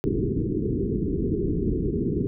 white low-pass noise, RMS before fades -25 dBFS, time 0.04-2.27 s, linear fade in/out 0 ms, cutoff 430 Hz, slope 96 dB/octave, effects none

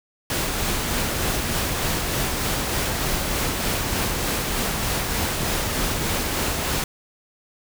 pink noise with tremolo, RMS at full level -23 dBFS, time 0.3-6.84 s, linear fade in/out 2 ms, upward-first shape sine, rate 3.3 Hz, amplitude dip 25%, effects none

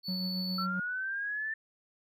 triangle tone, 4458 Hz, C#8, 9 cents sharp, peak -34 dBFS, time 0.03-0.67 s, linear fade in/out 50 ms
triangle tone with tremolo, 185 Hz, F#3, in tune, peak -30 dBFS, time 0.08-0.8 s, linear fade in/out 5 ms, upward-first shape sine, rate 7.3 Hz, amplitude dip 30%
sine linear sweep, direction up, 1328 to 1783 Hz, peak -32 dBFS, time 0.58-1.54 s, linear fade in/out 5 ms
effects none

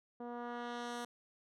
10% pulse tone with low-pass filter sweep, 240 Hz, B3, 49 cents flat, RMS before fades -43 dBFS, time 0.2-1.05 s, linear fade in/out 5 ms, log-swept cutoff 620 to 12000 Hz, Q 0.77, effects none

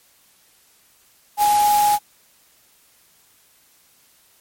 sine tone in noise, 830.6 Hz, G#5, in tune, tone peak -13 dBFS, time 1.37-1.99 s, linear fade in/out 50 ms, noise white, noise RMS -26 dBFS, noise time 1.37-1.99 s, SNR +10 dB, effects white hiss -56 dBFS RMS until 4.4 s + MP3 64 kbps

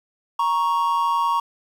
triangle tone pair together, 938 / 1108.7 Hz, A#5 / C#6, +11 / 0 cents, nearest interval minor third, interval 289 cents, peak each -19 dBFS, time 0.39-1.4 s, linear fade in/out 5 ms, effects 8-bit

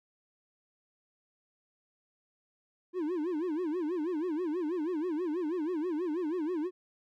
triangle tone with vibrato, 331.4 Hz, E4, 9 cents sharp, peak -28 dBFS, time 2.93-6.71 s, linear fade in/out 50 ms, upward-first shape sine, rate 6.2 Hz, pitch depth 200 cents each way, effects none

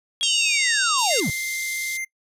triangle linear sweep, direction down, 3322 to 107.5 Hz, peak -20 dBFS, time 0.21-1.3 s, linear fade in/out 0 ms
harmonic tone, 925 Hz, A#5, 14 cents flat, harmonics 3 / 4 / 5 / 6 / 7 / 8 / 9, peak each -26 / -27 / -28 / -29 / -29 / -30 / -31 dBFS, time 0.23-1.2 s, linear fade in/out 0 ms
pink high-pass noise, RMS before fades -33 dBFS, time 0.97-1.98 s, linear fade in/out 20 ms, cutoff 3300 Hz, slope 96 dB/octave
square tone, 2093 Hz, C7, in tune, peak -27 dBFS, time 1.1-2.05 s, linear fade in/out 10 ms
effects noise-tail reverb RT60 0.1 s tail -22 dB re dry + resampled to 32000 Hz

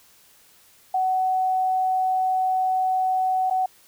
sine tone with dropouts, 749 Hz, F#5, 21 cents sharp, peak -19 dBFS, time 0.94-3.66 s, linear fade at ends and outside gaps 5 ms, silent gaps 3.5-3.508 s, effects white hiss -55 dBFS RMS until 3.87 s

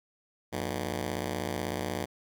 10% pulse ring-modulated tone, 134.2 Hz, C3, 44 cents sharp, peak -20 dBFS, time 0.52-2.06 s, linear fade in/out 20 ms, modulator 39 Hz, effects none

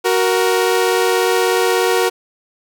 sawtooth tone pair together, 371.7 / 468.3 Hz, F#4 / A#4, +8 / +8 cents, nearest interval major third, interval 400 cents, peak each -12 dBFS, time 0.04-2.1 s, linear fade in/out 20 ms, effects none

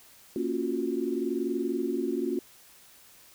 sine chord, Gb major seventh, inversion first, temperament equal, 233.1 / 277.2 / 349.2 / 370 Hz, Bb3 / Db4 / F4 / Gb4, 0 / 0 / 0 / 0 cents, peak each -34 / -32 / -31 / -33 dBFS, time 0.36-2.39 s, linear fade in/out 2 ms, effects white hiss -55 dBFS RMS until 3.34 s

